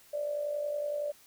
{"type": "tone with amplitude modulation", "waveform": "sine", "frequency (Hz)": 587.3, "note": "D5", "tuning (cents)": 0, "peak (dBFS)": -28, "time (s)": [0.13, 1.12], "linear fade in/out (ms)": 10, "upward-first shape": "sine", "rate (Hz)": 50.8, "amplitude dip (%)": 55, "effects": ["white hiss -59 dBFS RMS until 1.26 s"]}